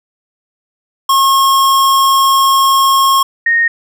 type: tone pair in turn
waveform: square / sine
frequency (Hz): 1083 / 1855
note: C#6 / A#6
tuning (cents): -41 / -9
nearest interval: major sixth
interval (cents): 932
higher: second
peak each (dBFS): -8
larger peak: neither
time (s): 1.09-3.23 / 3.46-3.68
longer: first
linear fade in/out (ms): 5
effects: none